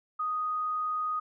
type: tone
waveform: sine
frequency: 1244.5 Hz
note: D#6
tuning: in tune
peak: -28 dBFS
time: 0.19-1.2 s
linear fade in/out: 10 ms
effects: none